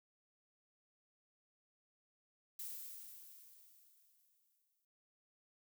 violet noise with exponential decay, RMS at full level -45 dBFS, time 2.59-4.85 s, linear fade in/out 2 ms, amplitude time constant 490 ms, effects none

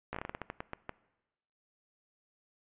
slowing click train, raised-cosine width 0.5 ms, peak -22 dBFS, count 13, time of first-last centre 0.13-0.893 s, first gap 15 ms, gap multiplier 1.24, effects noise-tail reverb RT60 1.0 s tail -20 dB re dry + resampled to 8000 Hz

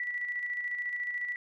sine tone with tremolo, 1956 Hz, B6, 17 cents flat, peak -30 dBFS, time 0-1.36 s, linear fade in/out 2 ms, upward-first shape square, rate 14 Hz, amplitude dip 40%, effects none

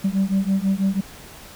sine beating tone pair, 190.9 / 197 Hz, G3 / G3, -46 / +9 cents, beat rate 6.1 Hz, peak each -19 / -19 dBFS, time 0.04-1.01 s, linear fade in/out 10 ms, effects tanh soft clip ceiling -14 dBFS + pink hiss -42 dBFS RMS until 1.55 s

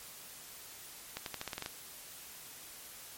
accelerating click train, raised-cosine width 0.2 ms, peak -20 dBFS, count 9, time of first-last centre 1.17-1.661 s, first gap 92 ms, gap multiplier 0.88, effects white hiss -50 dBFS RMS until 3.17 s + MP3 64 kbps

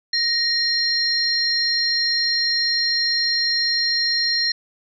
sine tone cluster, 1866 / 4189 / 5530 Hz, A#6 / C8 / F8, +1 / +1 / -18 cents, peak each -25 / -19 / -26 dBFS, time 0.13-4.52 s, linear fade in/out 5 ms, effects none

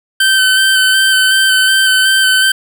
25% pulse tone with vibrato, 1539 Hz, G6, 32 cents flat, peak -4 dBFS, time 0.2-2.52 s, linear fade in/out 5 ms, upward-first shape square, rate 2.7 Hz, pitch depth 16 cents each way, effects none

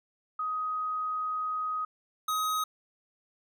sine / square tone pair in turn, 1255 / 1261.5 Hz, D#6 / D#6, +15 / +23 cents, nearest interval unison, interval 8 cents, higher second, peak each -29 / -28 dBFS, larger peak second, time 0.39-1.85 / 2.28-2.64 s, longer first, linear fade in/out 5 ms, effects none

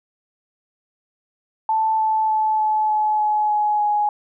sine tone with pitch steps, 880 / 873.4 / 866.9 / 860.4 / 854 / 847.6 / 841.2 / 834.9 Hz, A5 / A5 / A5 / A5 / G#5 / G#5 / G#5 / G#5, 0 / -13 / -26 / -39 / +48 / +35 / +22 / +9 cents, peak -16 dBFS, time 1.69-4.09 s, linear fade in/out 2 ms, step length 300 ms, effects none

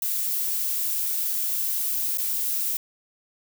violet noise with dropouts, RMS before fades -26 dBFS, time 0.02-2.77 s, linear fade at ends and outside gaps 2 ms, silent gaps 2.174-2.182 s, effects none

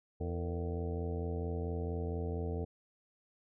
harmonic tone with a mistuned harmonic, 84.4 Hz, E2, 41 cents sharp, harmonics 1 / 2 / 3 / 4 / 5 / 6 / 7 / 8 / 9, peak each -36 / -43 / -45 / -47 / -41 / -53 / -51 / -53 / -51 dBFS, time 0.2-2.65 s, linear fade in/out 10 ms, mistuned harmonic 5, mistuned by +100 cents, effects none

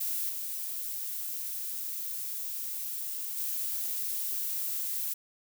violet noise with level steps, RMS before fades -32 / -36 / -33 dBFS, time 0-5.14 s, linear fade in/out 10 ms, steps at 0.29 / 3.37 s, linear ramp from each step 5 ms, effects none

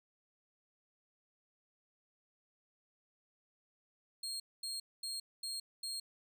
30% pulse tone bursts, 4241 Hz, C8, 23 cents sharp, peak -36 dBFS, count 5, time 4.23-6 s, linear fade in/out 5 ms, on 170 ms, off 230 ms, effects none

